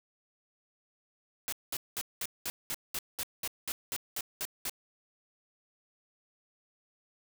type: noise bursts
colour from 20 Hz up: white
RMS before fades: -35 dBFS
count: 14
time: 1.48-4.696 s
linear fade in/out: 0 ms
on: 44 ms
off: 200 ms
effects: none